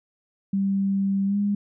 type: tone with pitch glide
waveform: sine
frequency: 196 to 203.4 Hz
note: G3 to G#3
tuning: 0 to -36 cents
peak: -20 dBFS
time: 0.53-1.55 s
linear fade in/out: 5 ms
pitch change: +64 cents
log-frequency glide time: 1.26-1.37 s
effects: none